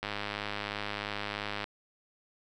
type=click train; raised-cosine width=0.3 ms; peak=-18 dBFS; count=167; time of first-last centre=0.03-1.642 s; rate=103 Hz; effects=none